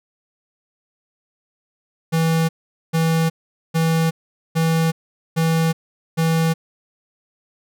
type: tone bursts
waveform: square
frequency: 163 Hz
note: E3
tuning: 19 cents flat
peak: -16 dBFS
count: 6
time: 2.12-6.54 s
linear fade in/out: 20 ms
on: 370 ms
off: 440 ms
effects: none